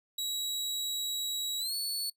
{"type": "tone with pitch glide", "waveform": "sawtooth", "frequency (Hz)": [3877, 4428], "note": ["B7", "C#8"], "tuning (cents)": [-33, -3], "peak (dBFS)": -29, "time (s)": [0.18, 2.1], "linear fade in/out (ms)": 5, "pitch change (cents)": 230, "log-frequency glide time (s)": [1.59, 1.75], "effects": ["noise-tail reverb RT60 0.1 s tail -20 dB re dry"]}